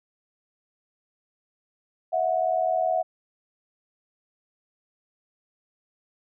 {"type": "tone pair together", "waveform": "sine", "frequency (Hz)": [649, 728.5], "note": ["E5", "F#5"], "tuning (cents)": [-27, -27], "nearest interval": "major second", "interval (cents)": 200, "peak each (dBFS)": -24, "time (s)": [2.12, 3.03], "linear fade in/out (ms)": 20, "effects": []}